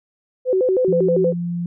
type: tone with vibrato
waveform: sine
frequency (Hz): 437.5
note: A4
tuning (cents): -10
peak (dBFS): -14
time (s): 0.45-1.34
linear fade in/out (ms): 50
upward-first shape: square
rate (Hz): 6.3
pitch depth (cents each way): 260
type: tone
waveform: sine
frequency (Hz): 173.1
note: F3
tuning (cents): -15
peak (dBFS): -21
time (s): 0.88-1.66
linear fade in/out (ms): 2
effects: none